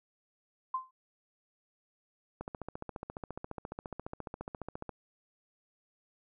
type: tone with exponential decay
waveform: sine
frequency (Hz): 1039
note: C6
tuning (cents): -12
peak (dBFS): -27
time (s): 0.74-0.91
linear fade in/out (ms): 5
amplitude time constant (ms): 35
type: click train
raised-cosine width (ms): 1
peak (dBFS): -25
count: 37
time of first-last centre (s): 2.41-4.893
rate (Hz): 14.5
effects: none